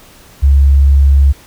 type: tone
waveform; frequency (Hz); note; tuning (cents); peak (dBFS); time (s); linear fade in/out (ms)
sine; 69.3; C#2; 0; -4; 0.42-1.33; 20
effects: pink hiss -41 dBFS RMS until 1.46 s